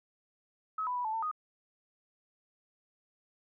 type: tone with pitch steps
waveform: sine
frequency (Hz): 1281 / 992 / 982 / 874 / 900 / 1243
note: E6 / B5 / B5 / A5 / A5 / D#6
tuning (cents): -50 / +7 / -10 / -12 / +39 / -2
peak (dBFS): -31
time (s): 0.78-1.314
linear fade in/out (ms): 5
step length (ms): 89
effects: none